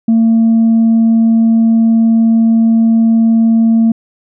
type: tone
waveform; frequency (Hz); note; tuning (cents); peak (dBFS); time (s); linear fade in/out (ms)
sine; 226.6; A#3; -49; -4; 0.08-3.92; 5
effects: tanh soft clip ceiling -4 dBFS